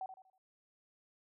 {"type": "tone with echo", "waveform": "sine", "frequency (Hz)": 757, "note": "F#5", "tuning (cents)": 39, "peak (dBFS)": -38, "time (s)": [0.01, 0.06], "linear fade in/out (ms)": 2, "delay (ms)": 80, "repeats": 4, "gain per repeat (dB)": -9, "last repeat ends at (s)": 0.38, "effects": []}